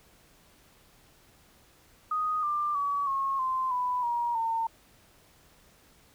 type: tone with pitch steps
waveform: sine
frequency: 1244.5 / 1189.7 / 1137.3 / 1087.2 / 1039.3 / 993.5 / 949.7 / 907.9 Hz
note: D#6 / D6 / C#6 / C#6 / C6 / B5 / A#5 / A#5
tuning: 0 / +22 / +44 / -34 / -12 / +10 / +32 / -46 cents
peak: -26 dBFS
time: 2.11-4.67 s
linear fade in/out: 5 ms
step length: 320 ms
effects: pink hiss -60 dBFS RMS until 6.14 s